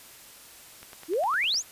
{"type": "click train", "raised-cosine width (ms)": 0.3, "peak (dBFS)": -28, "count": 8, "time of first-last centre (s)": [0.83, 1.543], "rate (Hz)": 9.82}
{"type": "exponential sweep", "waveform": "sine", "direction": "up", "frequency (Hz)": [296.2, 7459], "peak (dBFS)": -23, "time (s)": [1.08, 1.63], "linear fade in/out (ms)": 50}
{"effects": ["white hiss -49 dBFS RMS until 1.71 s", "resampled to 32000 Hz"]}